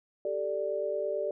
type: chord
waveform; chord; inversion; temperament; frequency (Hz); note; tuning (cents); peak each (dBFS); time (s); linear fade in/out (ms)
sine; G suspended second; none; just; 392 / 441 / 588; G4 / A4 / D5; 0 / +4 / +2; -35 / -35 / -31; 0.25-1.31; 2
effects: none